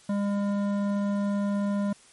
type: tone with hard clipping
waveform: sine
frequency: 202 Hz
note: G#3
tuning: 48 cents flat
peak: -26 dBFS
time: 0.09-1.93 s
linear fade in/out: 5 ms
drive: 12 dB
effects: white hiss -55 dBFS RMS until 2.12 s + MP3 48 kbps